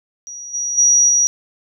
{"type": "tone with level steps", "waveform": "sine", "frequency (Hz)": 5780, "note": "F#8", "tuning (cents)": -41, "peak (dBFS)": [-29, -19, -9, -11], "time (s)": [0.27, 1.27], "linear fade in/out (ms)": 0, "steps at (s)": [0.53, 0.77, 1.08], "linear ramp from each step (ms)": 20, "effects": []}